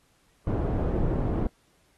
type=low-pass noise; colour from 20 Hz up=pink; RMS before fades=-26 dBFS; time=0.47-1.47 s; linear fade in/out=2 ms; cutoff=510 Hz; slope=12 dB/octave; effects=pink hiss -66 dBFS RMS until 1.97 s + AAC 32 kbps